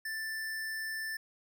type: tone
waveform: square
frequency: 1767 Hz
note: A6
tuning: 7 cents sharp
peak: -36 dBFS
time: 0.05-1.17 s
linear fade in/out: 5 ms
effects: none